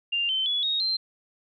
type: tone with pitch steps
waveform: sine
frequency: 2794 / 3082 / 3400 / 3751 / 4138 Hz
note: F7 / G7 / G#7 / A#7 / C8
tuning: 0 / -30 / +40 / +10 / -20 cents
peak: -23 dBFS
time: 0.12-0.97 s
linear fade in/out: 10 ms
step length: 170 ms
effects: none